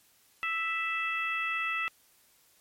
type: harmonic tone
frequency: 659.3 Hz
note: E5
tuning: in tune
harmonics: 2 / 3 / 4 / 5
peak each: -34 / -34 / -32 / -45 dBFS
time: 0.43-1.88 s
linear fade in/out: 0 ms
effects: white hiss -64 dBFS RMS until 2.6 s + MP3 64 kbps